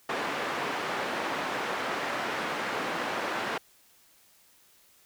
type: band-pass noise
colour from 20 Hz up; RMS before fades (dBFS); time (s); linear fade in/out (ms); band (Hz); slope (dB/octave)
white; -32; 0.09-3.58; 5; 240 to 1600; 12
effects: white hiss -61 dBFS RMS until 5.05 s